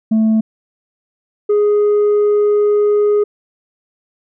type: tone pair in turn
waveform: sine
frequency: 220 / 415.3 Hz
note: A3 / G#4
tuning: 0 / 0 cents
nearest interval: major seventh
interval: 1100 cents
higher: second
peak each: -7 dBFS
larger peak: neither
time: 0.11-0.41 / 1.49-3.24 s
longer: second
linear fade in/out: 10 ms
effects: tanh soft clip ceiling -9 dBFS